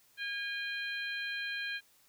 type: harmonic tone with a mistuned harmonic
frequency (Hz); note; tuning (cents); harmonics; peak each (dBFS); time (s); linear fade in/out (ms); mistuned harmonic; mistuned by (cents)
814; G#5; -35; 2 / 3 / 4 / 5; -37 / -41 / -43 / -45; 0.17-1.81; 50; 4; -41
effects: white hiss -66 dBFS RMS until 2.08 s